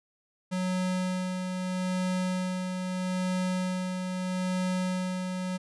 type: tone with tremolo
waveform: square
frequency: 184 Hz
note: F#3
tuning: 9 cents flat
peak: -27 dBFS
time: 0.51-5.58 s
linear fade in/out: 20 ms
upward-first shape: sine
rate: 0.78 Hz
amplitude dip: 40%
effects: resampled to 24000 Hz